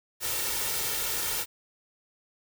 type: noise with comb filter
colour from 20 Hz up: white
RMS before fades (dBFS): -30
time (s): 0.2-1.46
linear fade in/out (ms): 50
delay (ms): 2.2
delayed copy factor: +0.6
effects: none